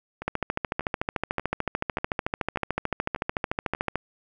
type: two click trains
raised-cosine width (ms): 0.5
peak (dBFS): -10 / -19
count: 51 / 7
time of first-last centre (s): 0.28-3.956 / 0.22-3.749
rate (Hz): 13.6 / 1.7
effects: none